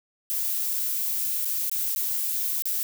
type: noise with dropouts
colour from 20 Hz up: violet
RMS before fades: -27 dBFS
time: 0.3-2.83 s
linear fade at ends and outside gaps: 0 ms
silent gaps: 1.447-1.454 / 1.697-1.715 / 1.95-1.96 / 2.622-2.655 s
effects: none